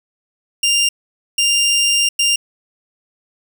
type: tone bursts at uneven times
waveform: 20% pulse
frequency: 2794 Hz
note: F7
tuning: in tune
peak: -8 dBFS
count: 3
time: 0.63-0.89 / 1.38-2.09 / 2.19-2.36 s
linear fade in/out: 5 ms
effects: none